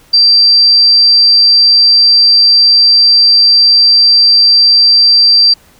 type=tone; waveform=sine; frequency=4699 Hz; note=D8; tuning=in tune; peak=-3 dBFS; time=0.13-5.54 s; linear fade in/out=10 ms; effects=pink hiss -45 dBFS RMS until 5.79 s